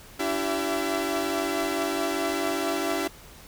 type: tone cluster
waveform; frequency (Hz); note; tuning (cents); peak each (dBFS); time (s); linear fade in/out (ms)
sawtooth; 288.2 / 333.7 / 385.8 / 672; D4 / E4 / G4 / E5; -33 / +21 / -28 / +33; -27; 0.19-3.08; 10
effects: pink hiss -48 dBFS RMS until 3.47 s